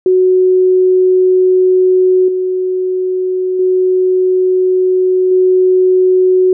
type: tone with level steps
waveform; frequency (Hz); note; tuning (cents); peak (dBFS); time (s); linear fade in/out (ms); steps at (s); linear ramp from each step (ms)
sine; 370; F#4; 0; -6 / -12 / -8 / -6; 0.06-6.53; 2; 2.28 / 3.59 / 5.31; 5
effects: none